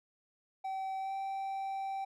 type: tone with pitch glide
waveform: triangle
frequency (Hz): 768 to 777.8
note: G5 to G5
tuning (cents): -36 to -14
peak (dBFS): -33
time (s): 0.64-2.05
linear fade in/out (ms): 10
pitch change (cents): +22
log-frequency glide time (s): 0.99-1.13
effects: none